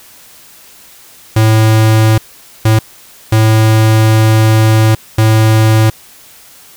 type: tone bursts at uneven times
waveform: square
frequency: 110 Hz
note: A2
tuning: in tune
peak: -6 dBFS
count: 4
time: 1.36-2.18 / 2.65-2.79 / 3.32-4.95 / 5.18-5.9 s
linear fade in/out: 5 ms
effects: white hiss -39 dBFS RMS until 6.76 s